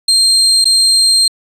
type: tone with dropouts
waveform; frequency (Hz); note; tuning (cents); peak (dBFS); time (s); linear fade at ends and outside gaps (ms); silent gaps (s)
35% pulse; 4186; C8; 0; -6; 0.08-1.28; 5; 0.644-0.654
effects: resampled to 32000 Hz